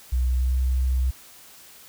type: tone with pitch glide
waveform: sine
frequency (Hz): 62.5 to 64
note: B1 to C2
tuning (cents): +21 to -38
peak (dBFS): -19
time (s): 0.12-1.11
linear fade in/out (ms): 10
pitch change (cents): +41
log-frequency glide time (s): 0.24-0.53
effects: white hiss -48 dBFS RMS until 1.88 s